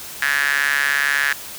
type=tone with high-pass filter; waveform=sawtooth; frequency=141.8 Hz; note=C#3; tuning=40 cents sharp; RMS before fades=-19 dBFS; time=0.22-1.33 s; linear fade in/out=2 ms; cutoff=1700 Hz; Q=7.4; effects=white hiss -34 dBFS RMS until 1.58 s